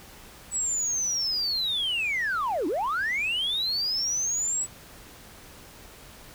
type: linear two-way sweep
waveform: sine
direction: down then up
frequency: 7940 to 278.6 to 7940 Hz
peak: -23 dBFS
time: 0.51-4.67 s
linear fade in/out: 50 ms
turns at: 2.67 s
effects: tanh soft clip ceiling -22 dBFS + pink hiss -48 dBFS RMS until 6.34 s